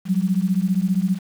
sine beating tone pair, 179.9 / 194.9 Hz, F#3 / G3, -48 / -10 cents, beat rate 15 Hz, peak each -20 dBFS, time 0.05-1.19 s, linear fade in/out 50 ms, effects 7-bit

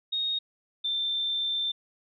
sine tone pair in turn, 3729 / 3566 Hz, A#7 / A7, 0 / +22 cents, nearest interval minor second, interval 78 cents, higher first, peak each -26 dBFS, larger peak neither, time 0.12-0.39 / 0.84-1.72 s, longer second, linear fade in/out 10 ms, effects none

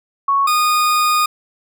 sine / 40% pulse tone pair in turn, 1108.7 / 1230.2 Hz, C#6 / D#6, 0 / -20 cents, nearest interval major second, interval 180 cents, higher second, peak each -12 dBFS, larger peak neither, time 0.28-0.47 / 0.47-1.26 s, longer second, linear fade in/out 5 ms, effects none

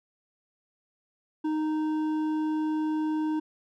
sine tone with hard clipping, 309.9 Hz, D#4, 7 cents flat, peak -27 dBFS, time 1.44-3.4 s, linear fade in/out 10 ms, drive 7 dB, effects none

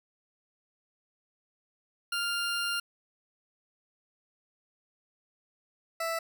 20% pulse tone pair in turn, 1399 / 660.2 Hz, F6 / E5, +3 / +2 cents, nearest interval octave + minor second, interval 1301 cents, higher first, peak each -24 / -25 dBFS, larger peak first, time 2.12-2.8 / 6-6.19 s, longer first, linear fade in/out 5 ms, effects none

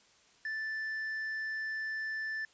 triangle tone with tanh clipping, 1760 Hz, A6, in tune, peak -35 dBFS, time 0.45-2.45 s, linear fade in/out 2 ms, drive 8 dB, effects white hiss -64 dBFS RMS until 2.53 s + resampled to 16000 Hz

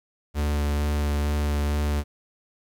45% pulse tone with vibrato, 73.42 Hz, D2, in tune, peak -22 dBFS, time 0.34-2.04 s, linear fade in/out 50 ms, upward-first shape sine, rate 2.2 Hz, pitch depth 12 cents each way, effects 10-bit

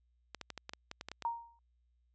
clicks, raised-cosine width 0.2 ms, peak -25 dBFS, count 11, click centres 0.347 / 0.413 / 0.503 / 0.577 / 0.694 / 0.735 / 0.914 / 1.011 / 1.086 / 1.116 / 1.223 s
sine tone with exponential decay, 932.3 Hz, A#5, in tune, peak -29 dBFS, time 1.25-1.59 s, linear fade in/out 1 ms, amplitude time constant 73 ms
effects added 60 Hz sine -70 dBFS peak until 2.14 s + resampled to 16000 Hz

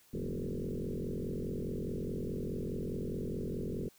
sine tone with frequency modulation, 105 Hz, G#2, 19 cents sharp, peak -34 dBFS, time 0.13-3.89 s, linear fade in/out 10 ms, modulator 44.8 Hz, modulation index 7.9, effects white hiss -64 dBFS RMS until 3.98 s

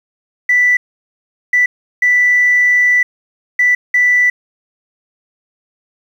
sine tone bursts at uneven times, 1975.5 Hz, B6, in tune, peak -7 dBFS, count 5, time 0.49-0.77 / 1.53-1.66 / 2.02-3.03 / 3.59-3.75 / 3.94-4.3 s, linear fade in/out 5 ms, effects tanh soft clip ceiling -3 dBFS + 7-bit

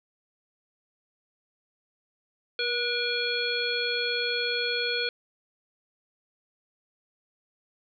harmonic tone with a mistuned harmonic, 478.4 Hz, A#4, 45 cents sharp, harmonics 1 / 3 / 5 / 7 / 9, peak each -32 / -32 / -32 / -32 / -32 dBFS, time 2.59-5.09 s, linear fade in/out 2 ms, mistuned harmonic 3, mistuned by +34 cents, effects none

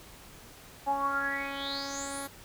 10% pulse tone with low-pass filter sweep, 277.4 Hz, C#4, 1 cent sharp, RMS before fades -33 dBFS, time 0.86-2.28 s, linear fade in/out 20 ms, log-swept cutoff 770 to 12000 Hz, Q 9.5, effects pink hiss -51 dBFS RMS until 2.44 s

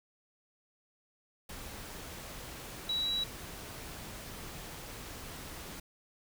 sine tone in noise, 3901 Hz, B7, 22 cents flat, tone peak -30 dBFS, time 2.89-3.24 s, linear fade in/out 5 ms, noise pink, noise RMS -45 dBFS, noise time 1.49-5.8 s, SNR +12 dB, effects none

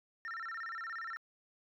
sine tone with vibrato, 1568 Hz, G6, in tune, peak -37 dBFS, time 0.25-1.17 s, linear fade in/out 0 ms, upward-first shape square, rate 17 Hz, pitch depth 260 cents each way, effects tanh soft clip ceiling -38 dBFS

